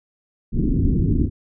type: low-pass noise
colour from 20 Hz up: pink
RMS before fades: -18 dBFS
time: 0.52-1.3 s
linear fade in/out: 50 ms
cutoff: 350 Hz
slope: 48 dB/octave
effects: none